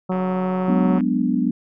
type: harmonic tone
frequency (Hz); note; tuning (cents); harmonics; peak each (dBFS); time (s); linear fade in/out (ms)
185; F#3; 0; 1 / 2 / 3 / 4 / 5 / 6 / 7; -21 / -28 / -28 / -32 / -33 / -37 / -36; 0.09-0.99; 10
type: click train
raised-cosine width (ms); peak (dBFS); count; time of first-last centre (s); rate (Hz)
0.5; -22; 127; 0.12-1.007; 142
type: chord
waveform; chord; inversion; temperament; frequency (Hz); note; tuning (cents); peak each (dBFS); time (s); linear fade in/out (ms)
sine; G# half-diminished seventh; third; equal; 185 / 207.7 / 246.9 / 293.7; F#3 / G#3 / B3 / D4; 0 / 0 / 0 / 0; -24 / -24 / -20 / -24; 0.68-1.51; 5
effects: none